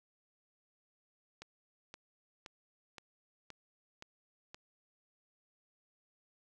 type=click train; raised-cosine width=0.2 ms; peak=-30 dBFS; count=7; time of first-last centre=1.42-4.545 s; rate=1.92 Hz; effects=none